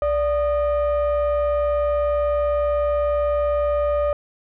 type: tone with frequency modulation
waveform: sine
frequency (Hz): 585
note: D5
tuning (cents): -7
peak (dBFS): -16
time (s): 0.02-4.13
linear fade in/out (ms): 2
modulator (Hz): 646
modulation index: 0.56
effects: tanh soft clip ceiling -15 dBFS